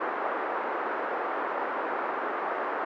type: band-pass noise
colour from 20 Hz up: white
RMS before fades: -31 dBFS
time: 0-2.85 s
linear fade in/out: 10 ms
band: 330 to 1400 Hz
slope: 24 dB/octave
effects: none